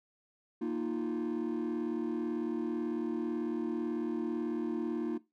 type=chord; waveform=triangle; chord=Bb suspended fourth; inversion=none; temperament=equal; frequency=233.1 / 311.1 / 349.2 Hz; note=Bb3 / Eb4 / F4; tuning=0 / 0 / 0 cents; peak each=-33 dBFS; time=0.61-5.18 s; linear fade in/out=10 ms; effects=noise-tail reverb RT60 0.2 s tail -18 dB re dry + tanh soft clip ceiling -26 dBFS

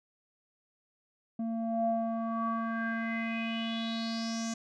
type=tone with low-pass filter sweep; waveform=square; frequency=227.2 Hz; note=A#3; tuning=44 cents flat; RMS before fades=-33 dBFS; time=1.39-4.54 s; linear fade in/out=5 ms; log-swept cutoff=460 to 6600 Hz; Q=6.4; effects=none

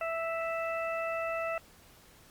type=harmonic tone; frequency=659.3 Hz; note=E5; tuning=in tune; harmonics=1 / 2 / 3 / 4; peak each=-33 / -37 / -42 / -40 dBFS; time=0.01-1.58 s; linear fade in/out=2 ms; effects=pink hiss -58 dBFS RMS until 2.3 s + Opus 48 kbps

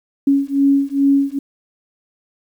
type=beating tone pair; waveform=sine; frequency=276.6 / 279 Hz; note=C#4 / C#4; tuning=-4 / +11 cents; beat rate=2.4 Hz; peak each=-15 dBFS; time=0.27-1.39 s; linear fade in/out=5 ms; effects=8-bit

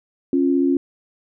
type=tone pair together; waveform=sine; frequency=273.4 / 349.2 Hz; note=C#4 / F4; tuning=-24 / 0 cents; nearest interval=major third; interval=424 cents; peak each=-16 / -20 dBFS; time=0.33-0.77 s; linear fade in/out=2 ms; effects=none

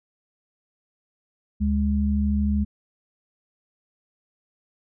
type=tone pair together; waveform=sine; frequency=73.1 / 206.4 Hz; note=D2 / G#3; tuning=-7 / -10 cents; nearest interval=octave + tritone; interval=1797 cents; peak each=-22 dBFS; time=1.6-2.65 s; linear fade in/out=20 ms; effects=none

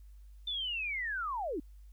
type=linear sweep; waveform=sine; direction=down; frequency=3574 to 259.1 Hz; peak=-33 dBFS; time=0.47-1.6 s; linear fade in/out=5 ms; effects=added 50 Hz sine -50 dBFS peak until 1.92 s + white hiss -75 dBFS RMS until 1.92 s

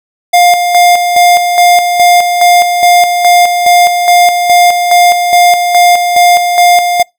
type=tone with tremolo; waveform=square; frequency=705 Hz; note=F5; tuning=16 cents sharp; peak=-3 dBFS; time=0.33-7.03 s; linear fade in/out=10 ms; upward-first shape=square; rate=2.4 Hz; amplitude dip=50%; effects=noise-tail reverb RT60 0.2 s tail -26 dB re dry

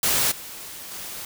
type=noise with level steps; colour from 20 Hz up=white; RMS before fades=-21 / -38 / -35 dBFS; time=0.03-1.25 s; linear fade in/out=2 ms; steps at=0.31 / 0.91 s; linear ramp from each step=10 ms; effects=none

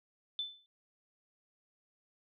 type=tone with exponential decay; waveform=sine; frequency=3520 Hz; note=A7; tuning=in tune; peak=-31 dBFS; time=0.39-0.66 s; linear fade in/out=1 ms; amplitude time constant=58 ms; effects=none

